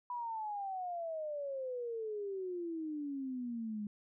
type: exponential sweep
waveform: sine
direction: down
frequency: 990 to 204.7 Hz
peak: -37 dBFS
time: 0.1-3.87 s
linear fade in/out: 2 ms
effects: none